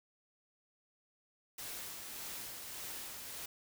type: noise with tremolo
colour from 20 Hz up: white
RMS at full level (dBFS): -44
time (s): 1.58-3.46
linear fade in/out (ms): 5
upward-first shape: sine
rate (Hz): 1.7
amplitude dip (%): 30
effects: none